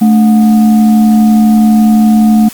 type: tone with frequency modulation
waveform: sine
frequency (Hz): 218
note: A3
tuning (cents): -16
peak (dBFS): -3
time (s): 0.01-2.49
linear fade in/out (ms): 10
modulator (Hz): 508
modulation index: 0.37
effects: white hiss -30 dBFS RMS until 2.53 s + Opus 32 kbps